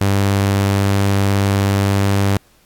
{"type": "tone", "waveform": "sawtooth", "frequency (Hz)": 99.1, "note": "G2", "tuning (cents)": 19, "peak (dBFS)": -9, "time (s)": [0.01, 2.37], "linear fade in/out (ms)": 0, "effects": ["pink hiss -54 dBFS RMS until 2.65 s", "AAC 64 kbps"]}